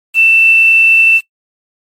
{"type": "tone with quantisation", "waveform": "sine", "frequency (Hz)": 2669, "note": "E7", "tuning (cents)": 21, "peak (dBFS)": -4, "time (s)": [0.14, 1.21], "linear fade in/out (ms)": 50, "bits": 5, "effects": ["noise-tail reverb RT60 0.1 s tail -22 dB re dry", "MP3 64 kbps"]}